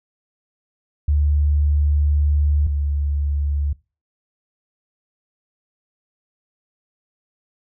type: tone pair in turn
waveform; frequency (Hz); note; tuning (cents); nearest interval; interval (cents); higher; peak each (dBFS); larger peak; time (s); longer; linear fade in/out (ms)
sine; 73.42 / 72.08; D2 / D2; 0 / -32; unison; 32; first; -14 / -18; first; 1.08-2.67 / 2.67-3.73; first; 5
effects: noise-tail reverb RT60 0.3 s tail -22 dB re dry